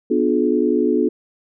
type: chord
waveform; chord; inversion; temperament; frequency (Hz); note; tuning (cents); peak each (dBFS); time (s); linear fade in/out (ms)
sine; B diminished seventh; none; just; 246.9 / 296.3 / 355.6 / 426.7; B3 / D4 / F4 / Ab4; 0 / +15 / +31 / +47; -20; 0.1-1.09; 10
effects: none

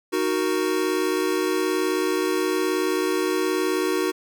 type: chord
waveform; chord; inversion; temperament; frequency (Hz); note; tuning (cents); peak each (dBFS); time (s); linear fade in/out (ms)
square; D# minor; none; equal; 311.1 / 370 / 466.2; D#4 / F#4 / A#4; 0 / 0 / 0; -27 / -24 / -29; 0.12-4.12; 20
effects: none

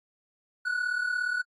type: tone pair together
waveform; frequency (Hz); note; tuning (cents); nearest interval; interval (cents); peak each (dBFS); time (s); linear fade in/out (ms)
triangle; 1442.9 / 1480; F#6 / F#6; -44 / 0; unison; 44; -31 / -26; 0.65-1.42; 10
effects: AAC 32 kbps

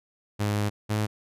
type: tone pair in turn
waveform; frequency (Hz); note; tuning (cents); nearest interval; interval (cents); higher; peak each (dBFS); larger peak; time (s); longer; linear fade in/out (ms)
sawtooth; 103.83 / 106.44; G#2 / G#2; 0 / +43; unison; 43; second; -20; neither; 0.39-0.7 / 0.89-1.07; first; 20
effects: resampled to 32000 Hz

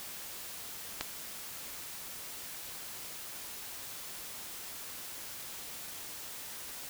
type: clicks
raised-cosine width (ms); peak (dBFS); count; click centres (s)
0.2; -15 / -29; 2; 1.01 / 1.013
effects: white hiss -44 dBFS RMS until 6.89 s

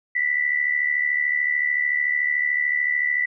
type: tone with amplitude modulation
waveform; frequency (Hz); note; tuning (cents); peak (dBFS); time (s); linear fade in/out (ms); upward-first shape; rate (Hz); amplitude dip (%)
sine; 1975; B6; 0; -16; 0.15-3.26; 10; sine; 73.6; 70
effects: none

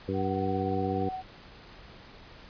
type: harmonic tone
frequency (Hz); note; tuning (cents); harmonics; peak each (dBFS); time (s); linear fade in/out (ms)
96.4; G2; -28; 1 / 2 / 3 / 4 / 5; -34 / -34 / -34 / -34 / -34; 0.08-1.09; 5
type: tone with tremolo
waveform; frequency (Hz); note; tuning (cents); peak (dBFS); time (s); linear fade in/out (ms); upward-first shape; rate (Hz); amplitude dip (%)
sine; 750; F#5; +23; -31; 0.13-1.23; 50; sine; 17; 40
effects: pink hiss -50 dBFS RMS until 2.49 s + resampled to 11025 Hz

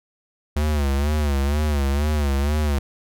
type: tone with vibrato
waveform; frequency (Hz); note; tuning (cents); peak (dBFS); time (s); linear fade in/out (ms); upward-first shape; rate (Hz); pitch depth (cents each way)
square; 72.4; D2; -24; -19; 0.56-2.79; 5; sine; 2.1; 96
effects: none

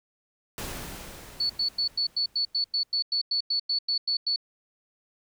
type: noise with exponential decay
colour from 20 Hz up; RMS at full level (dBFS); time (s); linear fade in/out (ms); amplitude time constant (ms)
pink; -34; 0.58-2.98; 1; 520
type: tone bursts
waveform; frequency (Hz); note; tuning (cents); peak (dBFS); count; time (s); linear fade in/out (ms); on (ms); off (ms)
sine; 4440; C#8; +2; -23; 16; 1.4-4.361; 5; 96; 95
effects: none

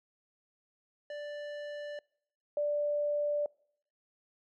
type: tone pair in turn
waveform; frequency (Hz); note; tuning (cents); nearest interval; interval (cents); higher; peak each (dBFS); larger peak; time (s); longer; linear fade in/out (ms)
square / sine; 587.3 / 587.3; D5 / D5; 0 / 0; unison; 0; neither; -39 / -28; second; 1.1-1.99 / 2.57-3.46; neither; 2
effects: noise-tail reverb RT60 0.7 s tail -26 dB re dry + low-pass 3000 Hz 12 dB/octave

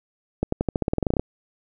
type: accelerating click train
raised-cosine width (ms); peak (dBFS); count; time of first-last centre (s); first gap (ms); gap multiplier
2; -8; 15; 0.43-1.196; 94; 0.91
effects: none

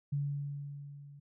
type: tone with level ramp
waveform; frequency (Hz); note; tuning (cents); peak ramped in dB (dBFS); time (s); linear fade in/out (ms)
sine; 142.7; D3; -49; -29 to -50; 0.12-1.2; 10
effects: none

